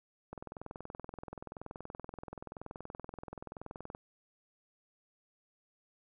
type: click train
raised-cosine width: 1 ms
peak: -29 dBFS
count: 77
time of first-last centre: 0.33-3.949 s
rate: 21 Hz
effects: none